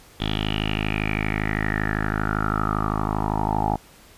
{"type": "tone with low-pass filter sweep", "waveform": "10% pulse", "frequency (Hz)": 52.6, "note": "G#1", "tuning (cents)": 23, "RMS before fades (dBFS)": -24, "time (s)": [0.2, 3.76], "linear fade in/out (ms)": 5, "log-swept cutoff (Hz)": [3400, 820], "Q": 7.8, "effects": ["pink hiss -50 dBFS RMS until 4.17 s", "resampled to 32000 Hz"]}